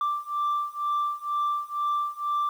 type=beating tone pair; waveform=sine; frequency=1174.7 / 1176.8 Hz; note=D6 / D6; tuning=0 / +3 cents; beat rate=2.1 Hz; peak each=-27 / -26 dBFS; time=0.01-2.49 s; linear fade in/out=2 ms; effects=tanh soft clip ceiling -21 dBFS + 9-bit